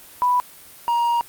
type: tone pair in turn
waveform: sine / triangle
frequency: 987.8 / 943.7 Hz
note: B5 / A#5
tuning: 0 / +21 cents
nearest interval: minor second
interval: 79 cents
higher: first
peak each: -15 dBFS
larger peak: neither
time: 0.22-0.4 / 0.88-1.21 s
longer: second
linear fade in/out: 0 ms
effects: white hiss -44 dBFS RMS until 1.28 s + Opus 32 kbps